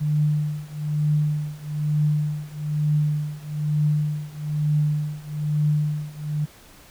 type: tone with tremolo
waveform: sine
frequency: 150.1 Hz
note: D3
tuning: 38 cents sharp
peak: -16 dBFS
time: 0-6.46 s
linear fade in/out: 20 ms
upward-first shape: triangle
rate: 1.1 Hz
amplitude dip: 95%
effects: pink hiss -49 dBFS RMS until 6.9 s